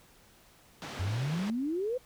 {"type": "band-pass noise", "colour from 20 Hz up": "pink", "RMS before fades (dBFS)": -42, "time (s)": [0.82, 1.5], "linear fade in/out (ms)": 0, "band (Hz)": [150, 4800], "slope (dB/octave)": 12}
{"type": "exponential sweep", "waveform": "sine", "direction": "up", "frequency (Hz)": [86.2, 523.3], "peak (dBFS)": -29, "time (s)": [0.99, 1.98], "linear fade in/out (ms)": 10}
{"effects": ["pink hiss -60 dBFS RMS until 2.05 s"]}